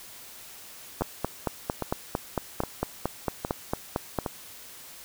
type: two click trains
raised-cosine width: 1 ms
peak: -11 / -14 dBFS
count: 15 / 5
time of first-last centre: 1.02-4.187 / 1.01-4.262 s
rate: 4.42 / 1.23 Hz
effects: white hiss -46 dBFS RMS until 5.04 s